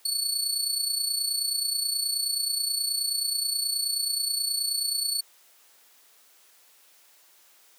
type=tone with amplitude modulation; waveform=25% pulse; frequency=4436 Hz; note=C#8; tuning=in tune; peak=-18 dBFS; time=0.05-5.21 s; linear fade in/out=5 ms; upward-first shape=sine; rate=29.4 Hz; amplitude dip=60%; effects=white hiss -58 dBFS RMS until 7.78 s + high-pass 400 Hz 12 dB/octave